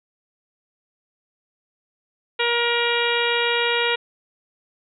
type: harmonic tone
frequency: 473.7 Hz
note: A#4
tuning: 28 cents sharp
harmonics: 1 / 2 / 3 / 4 / 5 / 6 / 7 / 8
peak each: -24 / -27 / -27 / -27 / -26 / -27 / -29 / -30 dBFS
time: 2.39-3.96 s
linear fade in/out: 10 ms
effects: none